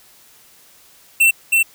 square tone with echo, 2695 Hz, E7, 38 cents sharp, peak -10 dBFS, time 1.2-1.31 s, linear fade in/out 10 ms, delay 320 ms, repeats 1, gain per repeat -2 dB, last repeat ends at 1.63 s, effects white hiss -49 dBFS RMS until 1.74 s

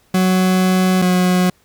40% pulse tone pair in turn, 185.5 / 181.79 Hz, F#3 / F#3, +5 / -30 cents, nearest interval unison, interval 35 cents, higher first, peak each -11 dBFS, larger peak neither, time 0.14-1.02 / 1.02-1.5 s, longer first, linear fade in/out 5 ms, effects pink hiss -56 dBFS RMS until 1.64 s

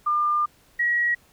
sine tone pair in turn, 1201 / 1909.9 Hz, D6 / A#6, +38 / +42 cents, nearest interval minor sixth, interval 804 cents, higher second, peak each -19 dBFS, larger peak neither, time 0.06-0.46 / 0.79-1.15 s, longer first, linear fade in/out 10 ms, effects pink hiss -58 dBFS RMS until 1.32 s

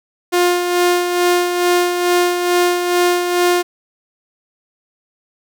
sawtooth tone with tremolo, 354 Hz, F4, 23 cents sharp, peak -7 dBFS, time 0.32-3.63 s, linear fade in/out 20 ms, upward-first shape sine, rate 2.3 Hz, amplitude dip 50%, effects none

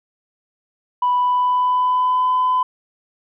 sine tone with pitch glide, 987.8 to 1010.3 Hz, B5 to B5, 0 to +39 cents, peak -13 dBFS, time 1.02-2.63 s, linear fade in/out 5 ms, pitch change +39 cents, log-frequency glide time 1.15-2.31 s, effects tanh soft clip ceiling -11 dBFS

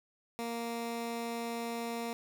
15% pulse tone, 233.1 Hz, A#3, in tune, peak -29 dBFS, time 0.39-2.13 s, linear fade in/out 0 ms, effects none

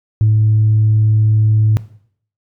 sine tone, 108.2 Hz, A2, 29 cents flat, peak -7 dBFS, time 0.21-1.77 s, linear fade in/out 0 ms, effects noise-tail reverb RT60 0.6 s tail -18 dB re dry + tanh soft clip ceiling -5 dBFS

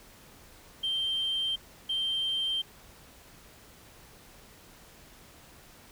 sine tone pair in turn, 3144 / 3144 Hz, G7 / G7, +4 / +4 cents, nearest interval unison, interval 0 cents, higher neither, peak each -26 / -26 dBFS, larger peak neither, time 0.83-1.56 / 1.89-2.62 s, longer neither, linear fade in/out 10 ms, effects tanh soft clip ceiling -24 dBFS + pink hiss -54 dBFS RMS until 5.91 s

